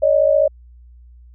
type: tone pair together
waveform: sine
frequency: 562 / 616.9 Hz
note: C#5 / D#5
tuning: +24 / -15 cents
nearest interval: major second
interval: 161 cents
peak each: -14 dBFS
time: 0.02-0.48 s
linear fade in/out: 10 ms
effects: added 60 Hz sine -41 dBFS peak until 1.34 s